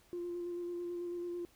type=tone with vibrato; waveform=sine; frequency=349.2 Hz; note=F4; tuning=in tune; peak=-36 dBFS; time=0.13-1.45 s; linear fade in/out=0 ms; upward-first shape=square; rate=9.1 Hz; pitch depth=13 cents each way; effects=tanh soft clip ceiling -33 dBFS + pink hiss -66 dBFS RMS until 1.55 s